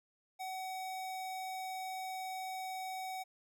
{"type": "tone", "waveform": "square", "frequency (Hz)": 753, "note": "F#5", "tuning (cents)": 30, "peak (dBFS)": -40, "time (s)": [0.39, 3.24], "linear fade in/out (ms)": 20, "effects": []}